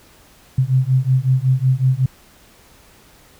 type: beating tone pair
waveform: sine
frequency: 127.7 / 133.1 Hz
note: C3 / C3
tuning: -42 / +30 cents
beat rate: 5.4 Hz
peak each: -16 dBFS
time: 0.58-2.06 s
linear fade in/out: 5 ms
effects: pink hiss -49 dBFS RMS until 3.39 s